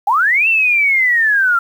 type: linear two-way sweep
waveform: sine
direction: up then down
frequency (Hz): 757 to 2719 to 1351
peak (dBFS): -10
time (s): 0.07-1.59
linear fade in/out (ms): 5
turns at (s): 0.48
effects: 7-bit